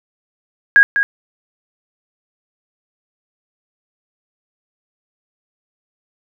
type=tone with echo; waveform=sine; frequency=1638 Hz; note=G#6; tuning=24 cents flat; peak=-4 dBFS; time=0.76-0.83 s; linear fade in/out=0 ms; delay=200 ms; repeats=1; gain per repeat=-8 dB; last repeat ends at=1.03 s; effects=none